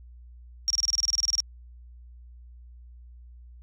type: tone bursts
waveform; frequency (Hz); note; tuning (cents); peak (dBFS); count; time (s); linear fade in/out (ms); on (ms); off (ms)
sine; 5588; F8; 0; -20; 15; 0.68-1.403; 0; 23; 27
effects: added 60 Hz sine -45 dBFS peak until 3.62 s